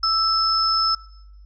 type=tone pair together; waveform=sine; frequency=1318.5 / 5232 Hz; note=E6 / E8; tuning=0 / -14 cents; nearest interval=2 octaves; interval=2386 cents; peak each=-21 / -19 dBFS; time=0.03-0.95 s; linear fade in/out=5 ms; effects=noise-tail reverb RT60 0.8 s tail -20 dB re dry + added 50 Hz sine -42 dBFS peak until 1.45 s